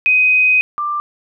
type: tone pair in turn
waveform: sine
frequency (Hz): 2509 / 1184.1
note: D#7 / D6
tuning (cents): +14 / +14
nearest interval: octave + minor second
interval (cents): 1300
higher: first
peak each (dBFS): -9 / -17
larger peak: first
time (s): 0.06-0.61 / 0.78-1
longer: first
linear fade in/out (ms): 0
effects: none